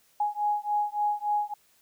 sine beating tone pair, 830.6 / 834.1 Hz, G#5 / G#5, 0 / +7 cents, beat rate 3.5 Hz, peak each -28 dBFS, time 0.2-1.54 s, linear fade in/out 5 ms, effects white hiss -64 dBFS RMS until 1.81 s

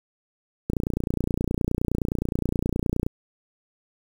click train, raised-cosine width 3 ms, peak -11 dBFS, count 71, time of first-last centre 0.7-3.065 s, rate 29.6 Hz, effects 7-bit

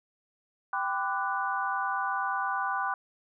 sine chord, G major seventh, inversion none, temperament equal with one note detuned, 784 / 1006.2 / 1174.7 / 1480 Hz, G5 / B5 / D6 / F#6, 0 / +32 / 0 / 0 cents, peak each -33 dBFS, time 0.73-2.94 s, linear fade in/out 2 ms, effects none

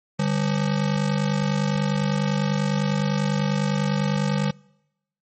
square ring-modulated tone, 172.5 Hz, F3, 21 cents flat, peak -18 dBFS, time 0.19-4.51 s, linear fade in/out 5 ms, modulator 25 Hz, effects noise-tail reverb RT60 0.9 s tail -26 dB re dry + MP3 32 kbps

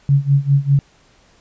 sine tone with tremolo, 140 Hz, C#3, 18 cents sharp, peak -8 dBFS, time 0.09-0.79 s, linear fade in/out 0 ms, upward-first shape sine, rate 5 Hz, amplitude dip 90%, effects pink hiss -53 dBFS RMS until 1.4 s + resampled to 16000 Hz

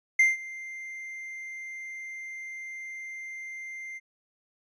triangle tone with ADSR envelope, 2093 Hz, C7, in tune, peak -14 dBFS, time 0.19-4 s, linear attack 6 ms, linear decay 170 ms, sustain -21 dB, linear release 32 ms, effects resampled to 22050 Hz

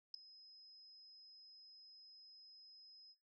sine tone with ADSR envelope, 5090 Hz, D#8, 39 cents sharp, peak -37 dBFS, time 0.14-3.15 s, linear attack 4 ms, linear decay 4 ms, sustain -21 dB, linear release 42 ms, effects noise-tail reverb RT60 0.3 s tail -17 dB re dry + tanh soft clip ceiling -33 dBFS

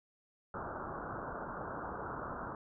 white low-pass noise, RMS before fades -42 dBFS, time 0.54-2.55 s, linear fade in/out 2 ms, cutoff 1500 Hz, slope 96 dB/octave, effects none

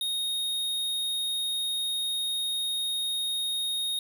square tone, 3724 Hz, A#7, 2 cents flat, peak -28 dBFS, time 0.01-3.99 s, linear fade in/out 2 ms, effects none

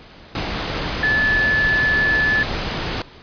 sine tone in noise, 1732 Hz, A6, 28 cents flat, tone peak -15 dBFS, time 1.03-2.43 s, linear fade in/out 2 ms, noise pink, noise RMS -24 dBFS, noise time 0.35-3.02 s, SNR +6 dB, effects pink hiss -43 dBFS RMS until 3.22 s + resampled to 11025 Hz

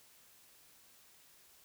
silence, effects white hiss -63 dBFS RMS until 1.64 s

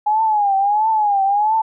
sine tone with vibrato, 830.6 Hz, G#5, in tune, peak -13 dBFS, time 0.06-1.62 s, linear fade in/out 10 ms, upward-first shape triangle, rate 1.5 Hz, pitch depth 130 cents each way, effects none

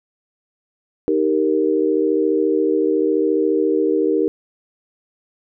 sine chord, Eb major, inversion none, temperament equal, 311.1 / 392 / 466.2 Hz, Eb4 / G4 / Bb4, 0 / 0 / 0 cents, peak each -19 dBFS, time 1.08-4.28 s, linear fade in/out 0 ms, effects none

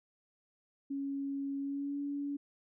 sine tone with pitch glide, 277.2 to 284.5 Hz, C#4 to C#4, 0 to +45 cents, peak -34 dBFS, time 0.9-2.37 s, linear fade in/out 10 ms, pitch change +45 cents, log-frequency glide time 1.59-1.99 s, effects none

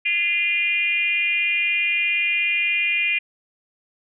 sine tone with frequency modulation, 2422 Hz, D#7, 47 cents flat, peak -18 dBFS, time 0.05-3.19 s, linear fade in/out 10 ms, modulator 361 Hz, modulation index 0.87, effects none

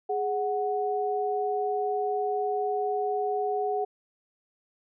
sine tone pair together, 415.9 / 740 Hz, G#4 / F#5, +2 / 0 cents, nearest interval minor seventh, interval 998 cents, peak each -28 dBFS, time 0.09-3.85 s, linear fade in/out 10 ms, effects none

